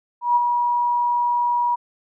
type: tone with ADSR envelope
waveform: sine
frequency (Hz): 963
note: B5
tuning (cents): -44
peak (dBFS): -12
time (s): 0.21-1.76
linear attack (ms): 150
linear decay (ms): 24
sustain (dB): -5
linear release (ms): 17
effects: none